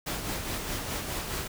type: noise with tremolo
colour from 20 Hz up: pink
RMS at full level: -32 dBFS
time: 0.06-1.48 s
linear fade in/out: 10 ms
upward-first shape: sine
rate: 4.8 Hz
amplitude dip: 40%
effects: none